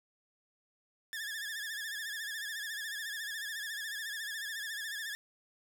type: tone with vibrato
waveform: sawtooth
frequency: 1729 Hz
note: A6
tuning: 31 cents flat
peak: -34 dBFS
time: 1.13-5.15 s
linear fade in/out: 0 ms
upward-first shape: sine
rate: 14 Hz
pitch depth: 89 cents each way
effects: none